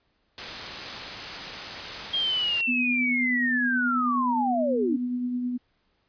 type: noise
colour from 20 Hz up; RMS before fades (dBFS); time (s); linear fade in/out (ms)
white; -34; 0.38-2.61; 0
type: linear sweep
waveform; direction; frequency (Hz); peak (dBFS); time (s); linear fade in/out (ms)
sine; down; 3248 to 258.6; -23; 2.13-4.97; 10
type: tone with tremolo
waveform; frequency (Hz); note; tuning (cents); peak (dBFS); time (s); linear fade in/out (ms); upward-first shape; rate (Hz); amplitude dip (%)
sine; 246.9; B3; 0; -24; 2.67-5.58; 20; triangle; 9.4; 35
effects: pink hiss -70 dBFS RMS until 6.08 s + resampled to 11025 Hz